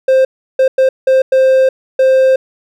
triangle tone bursts at uneven times, 525 Hz, C5, 6 cents sharp, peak -4 dBFS, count 6, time 0.08-0.25 / 0.59-0.68 / 0.78-0.89 / 1.07-1.22 / 1.32-1.69 / 1.99-2.36 s, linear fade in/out 5 ms, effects none

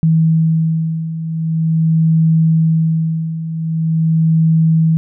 sine beating tone pair, 161 / 161.44 Hz, E3 / E3, -41 / -36 cents, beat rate 0.44 Hz, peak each -17 / -12 dBFS, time 0.03-4.97 s, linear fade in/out 0 ms, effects none

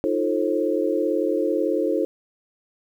sine chord, F dominant seventh, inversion third, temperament equal with one note detuned, 311.1 / 349.2 / 440 / 533.3 Hz, Eb4 / F4 / A4 / C5, 0 / 0 / 0 / +33 cents, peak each -25 dBFS, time 0.04-2.05 s, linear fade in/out 0 ms, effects 9-bit

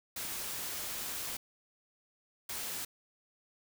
white noise bursts at uneven times, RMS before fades -39 dBFS, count 2, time 0.16-1.37 / 2.49-2.85 s, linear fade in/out 5 ms, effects none

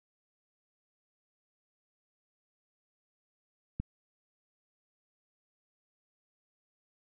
click, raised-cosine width 5 ms, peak -21 dBFS, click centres 3.8 s, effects none

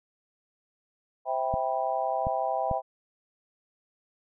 sine chord, C major seventh, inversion none, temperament just, 523.3 / 654.1 / 784.9 / 981.1 Hz, C5 / E5 / G5 / B5, 0 / -14 / +2 / -12 cents, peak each -34 / -30 / -29 / -35 dBFS, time 1.25-2.82 s, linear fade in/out 50 ms
clicks, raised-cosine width 5 ms, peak -20 dBFS, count 3, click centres 1.54 / 2.269 / 2.713 s
effects none

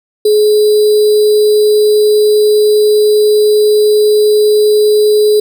sine tone with sample-and-hold, 422.6 Hz, G#4, 30 cents sharp, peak -5 dBFS, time 0.25-5.4 s, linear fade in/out 5 ms, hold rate 4410 Hz, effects none

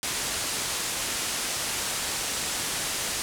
white low-pass noise, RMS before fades -30 dBFS, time 0.03-3.22 s, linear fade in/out 0 ms, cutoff 10000 Hz, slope 24 dB/octave, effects none

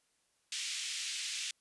pink band-pass noise, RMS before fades -39 dBFS, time 0.52-1.51 s, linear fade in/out 2 ms, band 2400 to 8400 Hz, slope 24 dB/octave, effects white hiss -75 dBFS RMS until 1.6 s + resampled to 24000 Hz

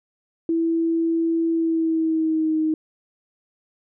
sine tone with pitch glide, 330 to 313.5 Hz, E4 to D#4, +2 to +13 cents, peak -18 dBFS, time 0.49-2.74 s, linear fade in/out 2 ms, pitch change -89 cents, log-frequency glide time 1.51-2.58 s, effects none

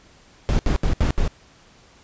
brown noise bursts, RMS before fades -18 dBFS, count 5, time 0.49-1.278 s, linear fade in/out 0 ms, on 100 ms, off 72 ms, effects pink hiss -52 dBFS RMS until 2.03 s + resampled to 16000 Hz

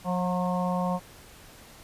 harmonic tone with a mistuned harmonic, 180 Hz, F#3, 47 cents flat, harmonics 1 / 3 / 4 / 5 / 6, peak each -27 / -32 / -33 / -34 / -35 dBFS, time 0.04-1 s, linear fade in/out 50 ms, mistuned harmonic 5, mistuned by +31 cents, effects pink hiss -50 dBFS RMS until 1.83 s + resampled to 32000 Hz

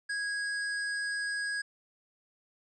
square tone, 1651 Hz, G#6, 11 cents flat, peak -32 dBFS, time 0.09-1.62 s, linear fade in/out 10 ms, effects resampled to 22050 Hz + 12-bit

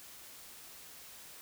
silence, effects white hiss -52 dBFS RMS until 1.41 s

